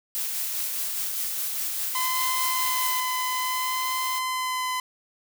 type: noise with tremolo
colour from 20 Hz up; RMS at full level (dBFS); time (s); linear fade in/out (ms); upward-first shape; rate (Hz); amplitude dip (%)
blue; -28; 0.15-3; 0; sine; 4.9; 25
type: tone with vibrato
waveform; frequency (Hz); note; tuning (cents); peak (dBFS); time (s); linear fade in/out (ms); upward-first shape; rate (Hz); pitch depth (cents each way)
sawtooth; 1022; C6; -41; -22; 1.95-4.8; 2; sine; 0.6; 12
type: noise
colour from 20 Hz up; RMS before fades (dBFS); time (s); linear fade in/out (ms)
blue; -34; 2.14-4.2; 20
effects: none